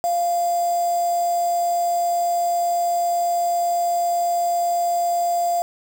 sine tone with quantisation, 694 Hz, F5, 11 cents flat, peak -18 dBFS, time 0.04-5.62 s, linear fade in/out 0 ms, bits 5, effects none

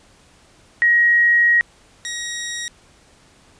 sine / 15% pulse tone pair in turn, 1893 / 1893 Hz, A#6 / A#6, +26 / +26 cents, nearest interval unison, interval 0 cents, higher neither, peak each -11 / -19 dBFS, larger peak first, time 0.82-1.61 / 2.05-2.68 s, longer first, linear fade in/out 0 ms, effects pink hiss -52 dBFS RMS until 3.59 s + resampled to 22050 Hz

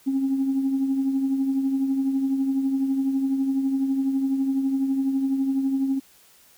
sine tone with tremolo, 270 Hz, C#4, 45 cents flat, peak -17 dBFS, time 0.06-6 s, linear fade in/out 20 ms, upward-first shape triangle, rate 12 Hz, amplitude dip 55%, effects tanh soft clip ceiling -15 dBFS + white hiss -55 dBFS RMS until 6.57 s

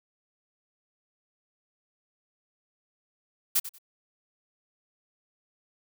blue noise with echo, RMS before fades -23 dBFS, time 3.55-3.6 s, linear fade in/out 10 ms, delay 93 ms, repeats 2, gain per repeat -14 dB, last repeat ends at 3.786 s, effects none

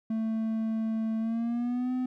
triangle tone with pitch glide, 222.1 to 253.7 Hz, A3 to B3, +16 to +47 cents, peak -25 dBFS, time 0.1-2.06 s, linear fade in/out 5 ms, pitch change +231 cents, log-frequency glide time 1.19-1.92 s, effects none

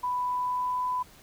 sine tone with pitch glide, 992 to 1000.1 Hz, B5 to B5, +7 to +21 cents, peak -26 dBFS, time 0.03-1.03 s, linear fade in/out 10 ms, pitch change +14 cents, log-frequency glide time 0.25-0.88 s, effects pink hiss -54 dBFS RMS until 1.22 s

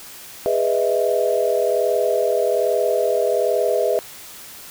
sine chord, E major seventh, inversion first, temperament just, 412 / 494.4 / 618.1 / 659.3 Hz, G#4 / B4 / D#5 / E5, -14 / +2 / -12 / 0 cents, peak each -22 / -21 / -22 / -22 dBFS, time 0.46-3.99 s, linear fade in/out 0 ms, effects white hiss -39 dBFS RMS until 4.7 s

